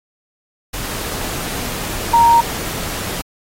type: tone in noise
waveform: sine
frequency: 932.3 Hz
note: A#5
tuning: in tune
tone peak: -7 dBFS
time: 2.13-2.41 s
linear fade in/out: 10 ms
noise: pink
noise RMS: -25 dBFS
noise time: 0.73-3.22 s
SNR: +15 dB
effects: AAC 48 kbps